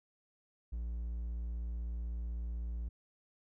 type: tone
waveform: triangle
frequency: 58 Hz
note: A#1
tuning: 8 cents flat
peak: -34 dBFS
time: 0.72-2.89 s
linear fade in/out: 10 ms
effects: none